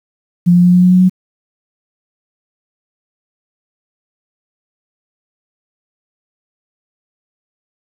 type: tone with pitch steps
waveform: sine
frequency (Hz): 175.1 / 176.62 / 178.16 / 179.71 / 181.27 / 182.85 / 184.44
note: F3 / F3 / F3 / F3 / F#3 / F#3 / F#3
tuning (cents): +5 / +20 / +35 / +50 / -35 / -20 / -5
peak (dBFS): -5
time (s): 0.46-1.097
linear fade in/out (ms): 20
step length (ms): 91
effects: 7-bit